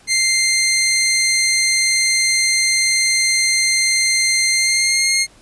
15% pulse tone with pitch glide, 2093 to 2133 Hz, C7 to C7, 0 to +33 cents, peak -7 dBFS, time 0.07-5.27 s, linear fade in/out 50 ms, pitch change +33 cents, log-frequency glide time 4.51-5.13 s, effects pink hiss -49 dBFS RMS until 5.41 s + resampled to 24000 Hz

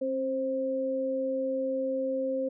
sine tone pair together, 267.3 / 527 Hz, C4 / C5, +37 / +12 cents, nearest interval octave, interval 1175 cents, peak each -33 / -28 dBFS, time 0.01-2.49 s, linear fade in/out 10 ms, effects none

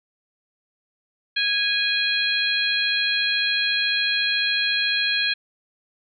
harmonic tone, 826 Hz, G#5, 10 cents flat, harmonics 2 / 3 / 4 / 5, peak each -25 / -25 / -25 / -25 dBFS, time 1.36-5.34 s, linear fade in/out 10 ms, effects none

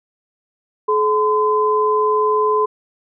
sine tone pair together, 427.1 / 1021 Hz, G#4 / C6, +48 / -43 cents, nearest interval octave + minor third, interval 1509 cents, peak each -16 dBFS, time 0.88-2.66 s, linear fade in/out 10 ms, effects none

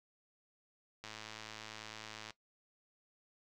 click train, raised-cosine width 0.2 ms, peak -29 dBFS, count 139, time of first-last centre 1.04-2.306 s, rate 109 Hz, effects noise-tail reverb RT60 0.1 s tail -17 dB re dry

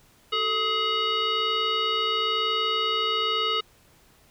sine tone with frequency modulation, 2093 Hz, C7, in tune, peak -22 dBFS, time 0.32-3.61 s, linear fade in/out 10 ms, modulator 825 Hz, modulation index 2, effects pink hiss -58 dBFS RMS until 4.3 s

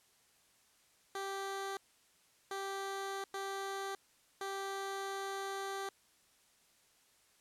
15% pulse tone bursts at uneven times, 391.3 Hz, G4, 3 cents flat, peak -32 dBFS, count 4, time 1.15-1.77 / 2.51-3.24 / 3.34-3.95 / 4.41-5.89 s, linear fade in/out 2 ms, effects white hiss -69 dBFS RMS until 7.4 s + low-pass 11000 Hz 12 dB/octave

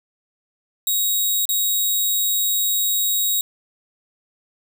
5% pulse tone with dropouts, 3800 Hz, A#7, 33 cents sharp, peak -10 dBFS, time 0.87-3.41 s, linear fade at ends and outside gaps 2 ms, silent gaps 1.454-1.49 s, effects none

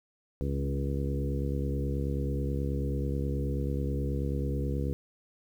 harmonic tone with a mistuned harmonic, 69.3 Hz, C#2, in tune, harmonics 1 / 2 / 3 / 4 / 5 / 6 / 7, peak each -31 / -33 / -39 / -38 / -41 / -41 / -40 dBFS, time 0.41-4.93 s, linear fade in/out 0 ms, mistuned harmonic 3, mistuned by +15 cents, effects 10-bit

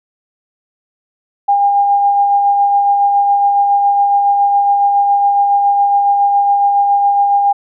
sine tone with tremolo, 806 Hz, G5, 48 cents sharp, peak -7 dBFS, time 1.48-7.53 s, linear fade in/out 10 ms, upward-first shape sine, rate 7.2 Hz, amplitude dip 30%, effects none

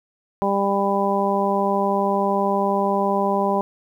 harmonic tone, 198.6 Hz, G3, 23 cents sharp, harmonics 1 / 2 / 3 / 4 / 5, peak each -24 / -24 / -24 / -24 / -24 dBFS, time 0.42-3.61 s, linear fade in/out 0 ms, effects 9-bit

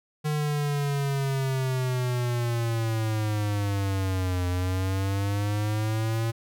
square linear two-way sweep, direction down then up, 151.8 to 89.1 to 114.9 Hz, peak -25 dBFS, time 0.24-6.32 s, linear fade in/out 20 ms, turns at 4.47 s, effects none

